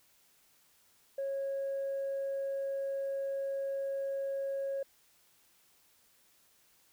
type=tone; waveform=sine; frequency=548 Hz; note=C#5; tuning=20 cents flat; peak=-31 dBFS; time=1.18-4.83 s; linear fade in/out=5 ms; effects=tanh soft clip ceiling -30 dBFS + white hiss -67 dBFS RMS until 6.92 s